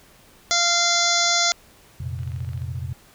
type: harmonic tone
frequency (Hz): 692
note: F5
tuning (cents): -16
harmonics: 1 / 2 / 3 / 5 / 6 / 7 / 8 / 9 / 10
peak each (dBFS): -26 / -26 / -26 / -26 / -26 / -26 / -26 / -26 / -26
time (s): 0.51-1.52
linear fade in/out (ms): 0
type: chord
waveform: sine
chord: F suspended fourth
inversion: none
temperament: equal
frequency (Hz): 87.31 / 116.54 / 130.81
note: F2 / Bb2 / C3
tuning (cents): 0 / 0 / 0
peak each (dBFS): -30 / -32 / -31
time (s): 2-2.93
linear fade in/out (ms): 5
type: click train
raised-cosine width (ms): 0.3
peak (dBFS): -32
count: 11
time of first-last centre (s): 2.19-2.619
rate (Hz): 23.3
effects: pink hiss -52 dBFS RMS until 3.14 s